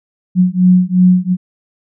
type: beating tone pair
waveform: sine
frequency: 180.7 / 183.5 Hz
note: F#3 / F#3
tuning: -41 / -14 cents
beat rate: 2.8 Hz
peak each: -10 dBFS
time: 0.35-1.37 s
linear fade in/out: 50 ms
effects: none